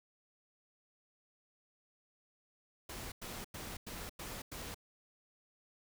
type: noise bursts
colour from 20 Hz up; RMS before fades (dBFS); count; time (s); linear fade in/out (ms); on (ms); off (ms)
pink; -45; 6; 2.89-4.745; 5; 230; 95
effects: none